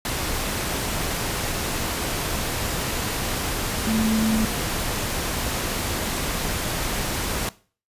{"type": "tone in noise", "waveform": "sine", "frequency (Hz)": 220, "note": "A3", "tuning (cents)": 0, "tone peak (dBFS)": -20, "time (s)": [3.87, 4.45], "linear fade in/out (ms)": 2, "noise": "pink", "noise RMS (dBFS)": -26, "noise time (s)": [0.05, 7.49], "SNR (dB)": 3, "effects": ["noise-tail reverb RT60 0.4 s tail -19 dB re dry", "resampled to 32000 Hz"]}